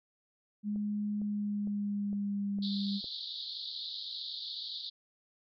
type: tone with pitch glide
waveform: sine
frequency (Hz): 207.7 to 199.58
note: G#3 to G3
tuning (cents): 0 to +31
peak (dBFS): -31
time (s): 0.63-3.01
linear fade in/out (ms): 50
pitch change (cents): -69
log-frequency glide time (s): 1.17-2.72
type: click train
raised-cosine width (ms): 2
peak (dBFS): -37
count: 6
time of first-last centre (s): 0.76-3.043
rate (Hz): 2.19
type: band-pass noise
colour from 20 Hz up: pink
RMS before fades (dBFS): -41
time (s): 2.62-4.9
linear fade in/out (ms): 10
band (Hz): 3500 to 4600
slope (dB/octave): 96
effects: none